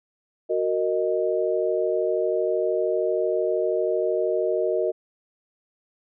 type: chord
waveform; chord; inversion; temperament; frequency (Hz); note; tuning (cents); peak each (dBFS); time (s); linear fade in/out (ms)
sine; D# minor; first; equal with one note detuned; 370 / 462.9 / 622.3; F#4 / A#4 / D#5; 0 / -12 / 0; -25; 0.49-4.92; 20
effects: none